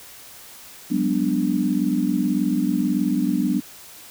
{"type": "chord", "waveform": "sine", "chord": "G# half-diminished seventh", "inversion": "third", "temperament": "equal with one note detuned", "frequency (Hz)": [185, 203.4, 246.9, 293.7], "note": ["F#3", "G#3", "B3", "D4"], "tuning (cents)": [0, -36, 0, 0], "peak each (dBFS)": [-25, -25, -23, -23], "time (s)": [0.9, 3.61], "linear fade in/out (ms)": 20, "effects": ["white hiss -43 dBFS RMS until 4.1 s"]}